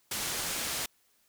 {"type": "low-pass noise", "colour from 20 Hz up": "white", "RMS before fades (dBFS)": -34, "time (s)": [0.11, 0.86], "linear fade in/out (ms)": 5, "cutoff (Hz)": 10000, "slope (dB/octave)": 12, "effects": ["white hiss -69 dBFS RMS until 1.28 s"]}